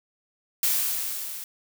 blue noise with level ramp, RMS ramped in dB -22 to -37 dBFS, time 0.63-1.44 s, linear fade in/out 2 ms, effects none

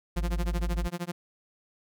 sawtooth tone with tremolo, 174.5 Hz, F3, 1 cent flat, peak -25 dBFS, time 0.16-1.12 s, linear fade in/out 10 ms, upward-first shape sine, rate 13 Hz, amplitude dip 100%
triangle tone, 52 Hz, G#1, 3 cents sharp, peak -25 dBFS, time 0.16-0.88 s, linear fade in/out 10 ms
effects none

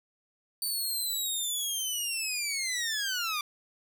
15% pulse linear sweep, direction down, 4574 to 1168 Hz, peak -23 dBFS, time 0.62-3.41 s, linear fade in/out 2 ms, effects 10-bit

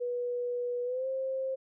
sine tone with pitch glide, 487.8 to 528.9 Hz, B4 to C5, -21 to +19 cents, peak -30 dBFS, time 0-1.56 s, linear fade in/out 20 ms, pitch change +140 cents, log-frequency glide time 0.84-1.07 s, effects none

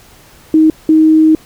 sine tone bursts at uneven times, 314.7 Hz, D#4, 20 cents sharp, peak -4 dBFS, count 2, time 0.54-0.7 / 0.89-1.35 s, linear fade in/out 2 ms, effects pink hiss -42 dBFS RMS until 1.45 s

